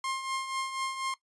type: tone with tremolo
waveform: sawtooth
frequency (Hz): 1063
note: C6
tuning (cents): +27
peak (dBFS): -25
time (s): 0.04-1.14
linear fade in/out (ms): 2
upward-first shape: triangle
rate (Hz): 4.1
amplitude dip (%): 65
effects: noise-tail reverb RT60 0.1 s tail -18 dB re dry + resampled to 24000 Hz